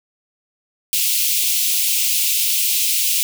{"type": "high-pass noise", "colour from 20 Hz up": "white", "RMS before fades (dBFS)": -18, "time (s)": [0.93, 3.23], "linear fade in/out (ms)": 0, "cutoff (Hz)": 2400, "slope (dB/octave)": 48, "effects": []}